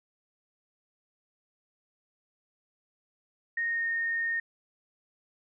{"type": "tone with pitch glide", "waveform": "sine", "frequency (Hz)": [1856, 1841.1], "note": ["A#6", "A#6"], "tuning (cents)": [-8, -22], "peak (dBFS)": -27, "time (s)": [3.57, 4.4], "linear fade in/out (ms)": 5, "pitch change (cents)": -14, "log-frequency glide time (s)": [3.68, 3.87], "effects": []}